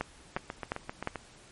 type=two click trains; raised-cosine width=0.5 ms; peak=-15 / -20 dBFS; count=4 / 7; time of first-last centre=0.01-1.074 / 0.37-1.157 s; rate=2.82 / 7.62 Hz; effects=pink hiss -55 dBFS RMS until 1.51 s + MP3 48 kbps